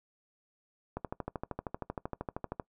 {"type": "click train", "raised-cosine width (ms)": 1, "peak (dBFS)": -21, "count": 22, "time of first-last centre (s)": [0.97, 2.598], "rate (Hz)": 12.9, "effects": ["noise-tail reverb RT60 0.1 s tail -21 dB re dry"]}